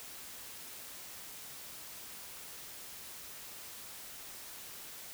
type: silence
effects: white hiss -48 dBFS RMS until 5.13 s